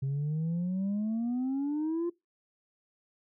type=exponential sweep; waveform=sine; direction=up; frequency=133.2 to 350.1 Hz; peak=-26 dBFS; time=0.02-2.1 s; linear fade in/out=10 ms; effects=noise-tail reverb RT60 0.2 s tail -23 dB re dry + tanh soft clip ceiling -27 dBFS